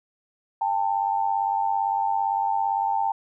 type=tone pair together; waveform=sine; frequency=798 / 895.7 Hz; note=G5 / A5; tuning=+31 / +31 cents; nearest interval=major second; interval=200 cents; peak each=-24 / -24 dBFS; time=0.61-3.12 s; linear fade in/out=5 ms; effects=none